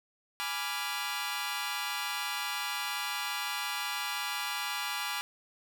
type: chord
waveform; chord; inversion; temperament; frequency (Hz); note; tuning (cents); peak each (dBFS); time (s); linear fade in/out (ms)
15% pulse; G# diminished seventh; none; equal with one note detuned; 830.6 / 987.8 / 1174.7 / 1392.9; G#5 / B5 / D6 / F6; 0 / 0 / 0 / -5; -32; 0.4-5.21; 0
effects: none